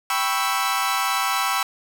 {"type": "chord", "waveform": "sawtooth", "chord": "C# half-diminished seventh", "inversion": "second", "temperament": "equal with one note detuned", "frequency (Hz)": [784, 987.8, 1105.5, 1318.5], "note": ["G5", "B5", "C#6", "E6"], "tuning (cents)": [0, 0, -5, 0], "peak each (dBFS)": [-23, -23, -23, -21], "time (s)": [0.1, 1.63], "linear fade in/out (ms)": 2, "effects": []}